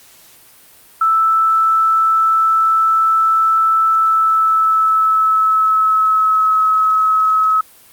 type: tone with pitch glide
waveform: sine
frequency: 1318.5 to 1285.4 Hz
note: E6 to E6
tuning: 0 to -44 cents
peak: -10 dBFS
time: 1.01-7.61 s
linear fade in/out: 5 ms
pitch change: -44 cents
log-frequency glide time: 3.92-6.6 s
effects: white hiss -45 dBFS RMS until 7.92 s + Opus 48 kbps